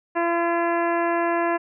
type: harmonic tone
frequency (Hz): 340.2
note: F4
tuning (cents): -45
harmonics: 1 / 2 / 3 / 4 / 5 / 6 / 7 / 8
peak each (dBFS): -24 / -24 / -26 / -34 / -30 / -37 / -39 / -40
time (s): 0.15-1.58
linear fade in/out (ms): 20
effects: none